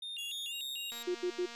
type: tone with vibrato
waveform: triangle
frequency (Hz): 3195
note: G7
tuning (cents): +32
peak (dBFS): -38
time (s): 0.02-0.91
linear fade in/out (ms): 5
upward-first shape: square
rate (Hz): 3.4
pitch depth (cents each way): 230
type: tone with pitch glide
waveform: sawtooth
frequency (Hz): 3369 to 3782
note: G#7 to A#7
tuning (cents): +24 to +24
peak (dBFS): -39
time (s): 0.18-1.03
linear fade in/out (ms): 5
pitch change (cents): +200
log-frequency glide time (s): 0.48-0.54
type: click train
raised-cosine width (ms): 0.2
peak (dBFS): -30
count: 149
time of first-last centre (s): 0.92-1.55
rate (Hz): 235
type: tone bursts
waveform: sine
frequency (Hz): 358.9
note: F4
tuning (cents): +47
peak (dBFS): -30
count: 3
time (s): 1.07-1.461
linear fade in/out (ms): 10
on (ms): 79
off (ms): 77
effects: resampled to 32000 Hz